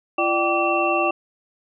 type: tone cluster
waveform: sine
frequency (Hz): 341.6 / 596 / 771 / 1158 / 2705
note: F4 / D5 / G5 / D6 / E7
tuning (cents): -38 / +25 / -29 / -25 / +44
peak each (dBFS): -24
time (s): 0.18-1.11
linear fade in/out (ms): 5
effects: none